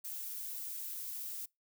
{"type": "noise", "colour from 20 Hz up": "violet", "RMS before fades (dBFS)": -42, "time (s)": [0.04, 1.46], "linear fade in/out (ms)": 10, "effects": ["noise-tail reverb RT60 0.2 s tail -25 dB re dry"]}